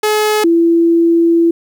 sawtooth / sine tone pair in turn, 425.7 / 335.6 Hz, G#4 / E4, +43 / +31 cents, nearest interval major third, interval 412 cents, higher first, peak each -7 dBFS, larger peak neither, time 0.03-0.44 / 0.44-1.51 s, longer second, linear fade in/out 5 ms, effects 8-bit

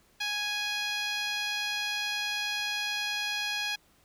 10% pulse tone with band-pass filter, 830.6 Hz, G#5, in tune, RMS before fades -32 dBFS, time 0.2-3.76 s, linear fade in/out 10 ms, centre 2900 Hz, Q 0.69, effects pink hiss -64 dBFS RMS until 4.04 s

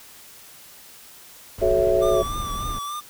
brown noise, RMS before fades -31 dBFS, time 1.58-2.79 s, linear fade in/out 5 ms
sine chord, F# minor seventh, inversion none, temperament equal with one note detuned, 370 / 430.9 / 554.4 / 659.3 Hz, F#4 / A4 / C#5 / E5, 0 / -36 / 0 / 0 cents, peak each -22 / -23 / -22 / -21 dBFS, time 1.61-2.23 s, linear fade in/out 20 ms
square tone with vibrato, 1174.7 Hz, D6, in tune, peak -29 dBFS, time 2.01-3.01 s, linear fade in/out 20 ms, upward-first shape triangle, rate 3.4 Hz, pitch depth 50 cents each way
effects white hiss -46 dBFS RMS until 3.09 s

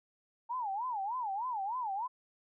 sine tone with vibrato, 889 Hz, A5, 18 cents sharp, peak -33 dBFS, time 0.49-2.08 s, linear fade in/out 20 ms, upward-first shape sine, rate 3.3 Hz, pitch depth 250 cents each way, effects none

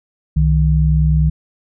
sine tone pair together, 65.21 / 155.1 Hz, C2 / D#3, -5 / -5 cents, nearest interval octave + minor third, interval 1500 cents, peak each -13 dBFS, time 0.36-1.3 s, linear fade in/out 10 ms, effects none

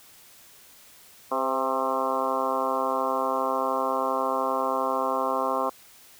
harmonic tone with a mistuned harmonic, 132.8 Hz, C3, 26 cents sharp, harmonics 2 / 3 / 4 / 5 / 6 / 7 / 8 / 9 / 10, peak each -35 / -35 / -30 / -32 / -32 / -34 / -28 / -34 / -37 dBFS, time 1.31-5.7 s, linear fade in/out 10 ms, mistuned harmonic 4, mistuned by -33 cents, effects white hiss -52 dBFS RMS until 6.19 s

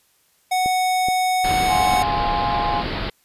square tone, 740 Hz, F#5, in tune, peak -18 dBFS, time 0.51-2.03 s, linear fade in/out 10 ms
click train, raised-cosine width 2 ms, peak -16 dBFS, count 4, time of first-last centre 0.66-1.937 s, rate 2.35 Hz
pink low-pass noise, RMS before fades -26 dBFS, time 1.44-3.1 s, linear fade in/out 5 ms, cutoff 4800 Hz, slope 96 dB/octave
sine chord, F minor, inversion none, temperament equal, 698.5 / 830.6 / 1046.5 Hz, F5 / Ab5 / C6, 0 / 0 / 0 cents, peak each -27 / -21 / -26 dBFS, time 1.67-2.84 s, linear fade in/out 50 ms
effects white hiss -61 dBFS RMS until 3.24 s + resampled to 32000 Hz

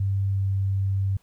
sine tone with pitch glide, 98 to 97.32 Hz, G2 to G2, 0 to -12 cents, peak -21 dBFS, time 0-1.17 s, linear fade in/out 5 ms, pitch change -12 cents, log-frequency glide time 0.31-0.4 s, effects pink hiss -64 dBFS RMS until 1.22 s

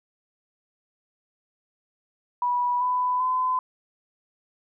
sine tone with pitch steps, 978 / 997.4 / 1017.2 Hz, B5 / B5 / C6, -17 / +17 / -49 cents, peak -21 dBFS, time 2.42-3.59 s, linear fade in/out 2 ms, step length 390 ms, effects none

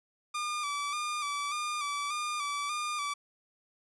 sawtooth tone with vibrato, 1181 Hz, D6, 9 cents sharp, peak -28 dBFS, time 0.34-3.14 s, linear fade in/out 10 ms, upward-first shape square, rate 1.7 Hz, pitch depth 40 cents each way, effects resampled to 24000 Hz

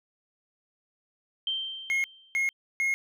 sine tone with exponential decay, 3136 Hz, G7, in tune, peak -25 dBFS, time 1.47-2.53 s, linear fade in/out 2 ms, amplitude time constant 230 ms
triangle tone bursts, 2156 Hz, C#7, 49 cents flat, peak -22 dBFS, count 3, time 1.9-2.94 s, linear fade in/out 0 ms, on 140 ms, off 310 ms
effects none

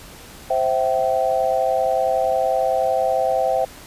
sine chord, C major, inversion none, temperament equal with one note detuned, 523.3 / 659.3 / 770.1 Hz, C5 / E5 / G5, 0 / 0 / -31 cents, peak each -21 dBFS, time 0.5-3.65 s, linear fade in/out 5 ms, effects pink hiss -41 dBFS RMS until 3.86 s + resampled to 32000 Hz

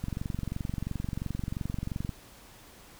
click train, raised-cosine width 5 ms, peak -20 dBFS, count 48, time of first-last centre 0.04-2.092 s, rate 22.9 Hz, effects pink hiss -53 dBFS RMS until 2.99 s

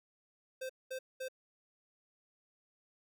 square tone bursts, 520 Hz, C5, 11 cents flat, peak -39 dBFS, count 3, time 0.61-1.285 s, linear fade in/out 10 ms, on 85 ms, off 210 ms, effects none

